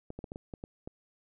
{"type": "clicks", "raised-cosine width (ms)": 2, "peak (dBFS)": -27, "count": 8, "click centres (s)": [0.104, 0.19, 0.242, 0.319, 0.359, 0.538, 0.639, 0.875], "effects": []}